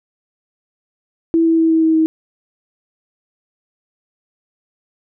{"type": "tone with pitch steps", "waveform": "sine", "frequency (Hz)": [329.6, 327.3, 325.1, 322.8, 320.6, 318.4], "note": ["E4", "E4", "E4", "E4", "E4", "D#4"], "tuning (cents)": [0, -12, -24, -36, -48, 40], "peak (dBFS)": -10, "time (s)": [1.34, 2.06], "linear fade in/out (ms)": 0, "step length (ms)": 120, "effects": []}